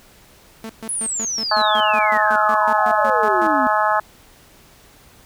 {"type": "tone bursts", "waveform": "sawtooth", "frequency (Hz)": 222.8, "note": "A3", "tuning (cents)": 22, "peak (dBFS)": -25, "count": 16, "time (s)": [0.64, 3.47], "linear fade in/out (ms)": 2, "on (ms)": 55, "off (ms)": 130}
{"type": "exponential sweep", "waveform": "sine", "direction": "down", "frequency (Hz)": [10660, 244.6], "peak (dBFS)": -21, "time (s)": [0.89, 3.67], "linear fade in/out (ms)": 0}
{"type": "harmonic tone", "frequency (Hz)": 212.7, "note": "G#3", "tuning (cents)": 42, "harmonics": [3, 4, 5, 6, 7, 8], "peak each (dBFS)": [-22, -19, -22, -21, -27, -25], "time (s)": [1.51, 4], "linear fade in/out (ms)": 5}
{"effects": ["pink hiss -49 dBFS RMS until 5.25 s"]}